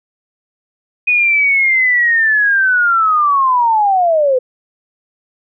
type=linear sweep; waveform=sine; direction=down; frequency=2489 to 493.9 Hz; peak=-9 dBFS; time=1.07-4.39 s; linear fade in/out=10 ms; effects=none